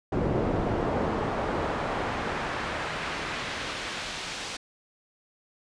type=noise with band-pass filter sweep; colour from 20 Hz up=brown; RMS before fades=-30 dBFS; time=0.12-4.57 s; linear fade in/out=5 ms; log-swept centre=410 to 4800 Hz; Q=0.78; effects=resampled to 22050 Hz